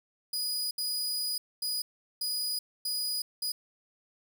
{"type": "tone bursts at uneven times", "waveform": "sawtooth", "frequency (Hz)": 4935, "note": "D#8", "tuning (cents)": -15, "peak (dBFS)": -27, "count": 6, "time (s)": [[0.33, 0.71], [0.78, 1.38], [1.62, 1.82], [2.21, 2.59], [2.85, 3.22], [3.42, 3.52]], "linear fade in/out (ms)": 5, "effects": []}